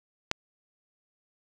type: click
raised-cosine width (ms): 0.2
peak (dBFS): -8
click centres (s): 0.314
effects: none